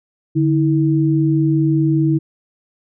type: tone pair together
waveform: sine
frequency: 146.8 / 321.8 Hz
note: D3 / E4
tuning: 0 / -42 cents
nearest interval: octave + major second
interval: 1358 cents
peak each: -15 dBFS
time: 0.35-2.19 s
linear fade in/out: 20 ms
effects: none